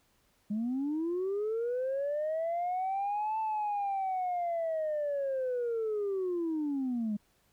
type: linear two-way sweep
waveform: sine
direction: up then down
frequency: 202.3 to 884 to 202.3 Hz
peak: -28 dBFS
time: 0.5-7.17 s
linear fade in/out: 10 ms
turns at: 3.39 s
effects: tanh soft clip ceiling -27 dBFS + pink hiss -70 dBFS RMS until 7.52 s